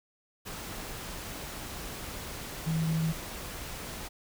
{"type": "tone in noise", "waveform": "sine", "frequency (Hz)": 161.1, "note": "E3", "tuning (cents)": -39, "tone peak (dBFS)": -26, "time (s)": [2.66, 3.13], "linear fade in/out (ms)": 20, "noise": "pink", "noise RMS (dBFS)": -40, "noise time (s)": [0.45, 4.09], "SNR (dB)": 11, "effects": []}